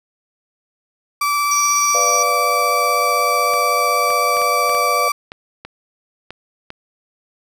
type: tone with vibrato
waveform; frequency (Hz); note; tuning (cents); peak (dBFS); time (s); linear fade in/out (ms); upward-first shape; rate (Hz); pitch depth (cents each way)
35% pulse; 1160; D6; -22; -14; 1.21-5.12; 5; sine; 16; 9
type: tone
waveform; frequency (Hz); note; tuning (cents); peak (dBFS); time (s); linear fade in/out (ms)
sine; 5800; F#8; -35; -17; 1.51-2.23; 5
type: chord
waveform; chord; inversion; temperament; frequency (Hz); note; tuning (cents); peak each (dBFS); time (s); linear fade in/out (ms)
sine; B diminished; none; equal; 493.9 / 587.3 / 698.5; B4 / D5 / F5; 0 / 0 / 0; -23; 1.94-5.09; 10
type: clicks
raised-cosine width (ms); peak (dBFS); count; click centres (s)
0.3; -16; 10; 3.537 / 4.104 / 4.369 / 4.417 / 4.695 / 4.749 / 5.319 / 5.65 / 6.306 / 6.704
effects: none